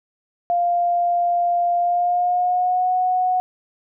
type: tone with pitch glide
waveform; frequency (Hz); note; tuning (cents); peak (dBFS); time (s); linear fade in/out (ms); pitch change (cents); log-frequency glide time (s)
sine; 698.5 to 734.9; F5 to F#5; 0 to -12; -16; 0.5-3.4; 0; +88; 1.78-2.91
effects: none